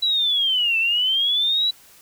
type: linear two-way sweep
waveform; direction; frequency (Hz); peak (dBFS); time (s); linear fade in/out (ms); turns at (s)
sine; down then up; 3956 to 2637 to 3956; -17; 0.02-1.71; 10; 0.78
effects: white hiss -50 dBFS RMS until 2.01 s